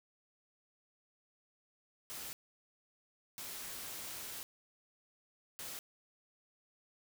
white noise bursts at uneven times, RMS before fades -45 dBFS, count 3, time 2.1-2.33 / 3.38-4.43 / 5.59-5.79 s, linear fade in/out 0 ms, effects none

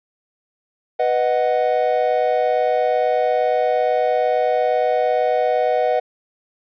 triangle chord, B major, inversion none, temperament equal, 493.9 / 622.3 / 740 Hz, B4 / D#5 / F#5, 0 / 0 / 0 cents, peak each -18 dBFS, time 0.99-6 s, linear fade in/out 10 ms, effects resampled to 11025 Hz

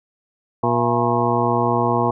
harmonic tone with a mistuned harmonic, 119.7 Hz, A#2, 46 cents sharp, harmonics 1 / 2 / 3 / 4 / 6 / 7 / 8 / 9, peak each -24 / -24 / -24 / -24 / -24 / -24 / -24 / -24 dBFS, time 0.63-2.11 s, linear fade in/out 5 ms, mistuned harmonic 6, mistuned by -100 cents, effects none

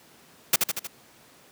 white noise with echo, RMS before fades -18 dBFS, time 0.53-0.56 s, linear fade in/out 5 ms, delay 78 ms, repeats 4, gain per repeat -4 dB, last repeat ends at 0.872 s, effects pink hiss -54 dBFS RMS until 1.51 s + high-pass 150 Hz 12 dB/octave

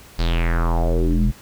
square tone with low-pass filter sweep, 42.02 Hz, E1, 34 cents sharp, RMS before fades -18 dBFS, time 0.18-1.32 s, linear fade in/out 20 ms, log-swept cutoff 4800 to 160 Hz, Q 4.5, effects pink hiss -45 dBFS RMS until 1.41 s

